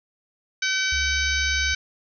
harmonic tone, 764 Hz, G5, 45 cents flat, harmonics 2 / 3 / 4 / 5 / 6 / 7 / 8, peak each -25 / -27 / -32 / -30 / -32 / -34 / -31 dBFS, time 0.62-1.75 s, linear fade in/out 5 ms
sine tone with pitch glide, 70.6 to 69.99 Hz, C#2 to C#2, +32 to +17 cents, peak -28 dBFS, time 0.92-1.74 s, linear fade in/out 5 ms, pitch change -15 cents, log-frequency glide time 1.38-1.61 s
effects none

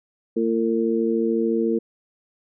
harmonic tone, 113.7 Hz, A#2, 43 cents flat, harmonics 2 / 3 / 4, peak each -23 / -23 / -23 dBFS, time 0.36-1.79 s, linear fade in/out 10 ms, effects none

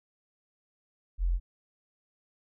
sine tone, 43.63 Hz, F1, 1 cent flat, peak -24 dBFS, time 1.18-1.4 s, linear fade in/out 50 ms, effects none

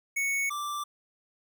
square tone pair in turn, 2217 / 1174.4 Hz, C#7 / D6, 0 / 0 cents, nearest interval major seventh, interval 1100 cents, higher first, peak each -27 / -32 dBFS, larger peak first, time 0.16-0.5 / 0.5-0.84 s, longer neither, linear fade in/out 10 ms, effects none

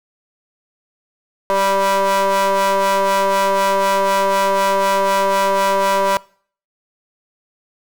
40% pulse ring-modulated tone, 196 Hz, G3, in tune, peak -10 dBFS, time 1.5-6.17 s, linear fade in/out 0 ms, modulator 782 Hz, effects noise-tail reverb RT60 0.5 s tail -23 dB re dry

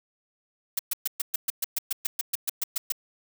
blue noise bursts, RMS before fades -26 dBFS, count 16, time 0.77-2.922 s, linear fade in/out 5 ms, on 22 ms, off 120 ms, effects none

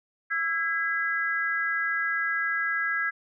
sine tone cluster, 1331 / 1644 / 2009 Hz, E6 / G#6 / B6, +16 / -18 / +29 cents, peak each -32 / -26 / -32 dBFS, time 0.3-3.11 s, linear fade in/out 20 ms, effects none

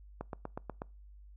click train, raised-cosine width 1 ms, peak -24 dBFS, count 6, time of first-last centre 0.21-0.819 s, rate 8.21 Hz, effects noise-tail reverb RT60 0.3 s tail -25 dB re dry + added 50 Hz sine -51 dBFS peak until 1.36 s

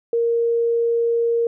sine tone, 466.2 Hz, A#4, in tune, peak -16 dBFS, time 0.13-1.47 s, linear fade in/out 2 ms, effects none

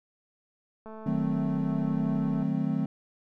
click train, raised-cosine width 1 ms, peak -31 dBFS, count 344, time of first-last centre 0.86-2.426 s, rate 219 Hz
triangle chord, D# diminished seventh, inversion none, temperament equal with one note detuned, 155.56 / 187.15 / 220 / 261.6 Hz, D#3 / F#3 / A3 / C4, 0 / +20 / 0 / 0 cents, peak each -29 dBFS, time 1.06-2.86 s, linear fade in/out 5 ms
effects none

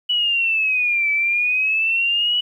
sine exponential two-way sweep, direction down then up, 2960 to 2300 to 2960 Hz, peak -16 dBFS, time 0.09-2.41 s, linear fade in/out 10 ms, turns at 1.11 s, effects 9-bit

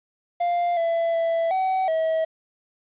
triangle tone with pitch steps, 698 / 669 / 664 / 756 / 643 Hz, F5 / E5 / E5 / F#5 / E5, -1 / +25 / +12 / +37 / -43 cents, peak -18 dBFS, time 0.4-2.25 s, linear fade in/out 10 ms, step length 370 ms, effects resampled to 8000 Hz + 9-bit

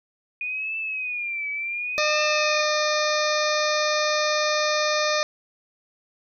sine tone with vibrato, 2458 Hz, D#7, 22 cents flat, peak -26 dBFS, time 0.41-2.63 s, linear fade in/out 2 ms, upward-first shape triangle, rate 0.69 Hz, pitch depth 130 cents each way
harmonic tone, 606 Hz, D#5, 46 cents flat, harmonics 1 / 2 / 3 / 4 / 6 / 7 / 8 / 9 / 10, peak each -24 / -27 / -29 / -30 / -32 / -32 / -33 / -34 / -34 dBFS, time 1.98-5.23 s, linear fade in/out 0 ms
effects none

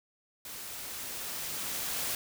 white noise with level ramp, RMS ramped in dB -43 to -33 dBFS, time 0.45-2.15 s, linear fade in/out 2 ms, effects none

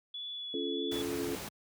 sine tone with vibrato, 3414 Hz, G#7, 47 cents sharp, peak -38 dBFS, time 0.14-1.02 s, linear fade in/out 5 ms, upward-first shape sine, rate 1.7 Hz, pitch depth 11 cents each way
sine chord, Db augmented, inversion none, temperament just, 277.2 / 346.5 / 433.1 Hz, Db4 / F4 / A4, 0 / -14 / -27 cents, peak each -37 dBFS, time 0.54-1.35 s, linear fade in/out 2 ms
pink noise, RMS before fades -41 dBFS, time 0.91-1.49 s, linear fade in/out 10 ms
effects high-pass 80 Hz 12 dB/octave

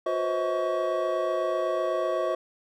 triangle tone cluster, 359.4 / 501 / 529 / 637 / 1124 Hz, F4 / B4 / C5 / D#5 / C#6, +50 / +25 / +19 / +41 / +24 cents, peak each -30 / -35 / -28 / -26 / -31 dBFS, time 0.06-2.35 s, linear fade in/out 5 ms, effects none

